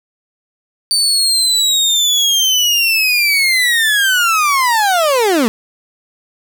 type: linear sweep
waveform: 30% pulse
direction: down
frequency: 4590 to 211 Hz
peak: -8 dBFS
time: 0.91-5.48 s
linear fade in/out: 0 ms
effects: none